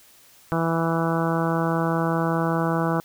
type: harmonic tone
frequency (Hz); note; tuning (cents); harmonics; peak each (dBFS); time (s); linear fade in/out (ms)
165; E3; +2; 1 / 2 / 3 / 4 / 5 / 6 / 7 / 8 / 9; -24 / -27 / -29 / -30 / -31 / -32 / -32 / -33 / -34; 0.52-3; 0
effects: white hiss -53 dBFS RMS until 3.04 s